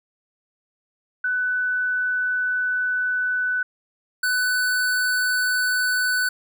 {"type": "tone pair in turn", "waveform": ["sine", "square"], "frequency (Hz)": [1496, 1496], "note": ["F#6", "F#6"], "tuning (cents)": [19, 19], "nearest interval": "unison", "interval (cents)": 0, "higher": "neither", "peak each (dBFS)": -20, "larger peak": "neither", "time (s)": [[1.24, 3.63], [4.23, 6.29]], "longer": "first", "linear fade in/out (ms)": 5, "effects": []}